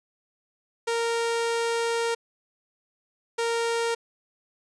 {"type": "tone pair in turn", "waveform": "sawtooth", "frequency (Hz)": [463.7, 463.7], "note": ["A#4", "A#4"], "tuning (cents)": [-9, -9], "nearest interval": "unison", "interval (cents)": 0, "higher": "neither", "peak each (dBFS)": -20, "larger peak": "neither", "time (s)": [[0.87, 2.15], [3.38, 3.95]], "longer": "first", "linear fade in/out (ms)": 10, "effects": ["resampled to 22050 Hz"]}